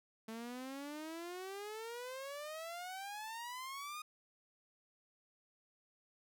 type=exponential sweep; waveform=sawtooth; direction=up; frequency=220 to 1244.5 Hz; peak=-40 dBFS; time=0.28-4.02 s; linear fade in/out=5 ms; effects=none